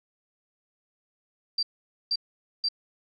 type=tone bursts; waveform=sine; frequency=4699 Hz; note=D8; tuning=in tune; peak=-23 dBFS; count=3; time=1.58-2.687 s; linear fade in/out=5 ms; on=49 ms; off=480 ms; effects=none